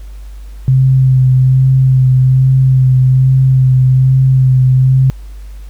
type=tone with vibrato; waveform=sine; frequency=130.5 Hz; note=C3; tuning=4 cents flat; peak=-5 dBFS; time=0.68-5.1 s; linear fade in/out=0 ms; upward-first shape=sine; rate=1.2 Hz; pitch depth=20 cents each way; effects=added 50 Hz sine -26 dBFS peak until 5.69 s + pink hiss -47 dBFS RMS until 5.69 s